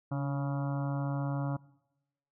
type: harmonic tone with a mistuned harmonic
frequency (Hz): 139.5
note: C#3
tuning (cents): +11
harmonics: 1 / 2 / 4 / 5 / 6 / 7 / 8 / 9 / 10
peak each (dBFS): -31 / -37 / -43 / -45 / -47 / -48 / -49 / -50 / -51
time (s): 0.11-1.57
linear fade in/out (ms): 10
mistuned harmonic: 2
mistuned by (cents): +31
effects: noise-tail reverb RT60 0.9 s tail -21 dB re dry